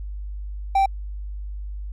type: tone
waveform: triangle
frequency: 780 Hz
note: G5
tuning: 9 cents flat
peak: -13 dBFS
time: 0.75-0.86 s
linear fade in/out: 5 ms
effects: added 50 Hz sine -29 dBFS peak until 1.92 s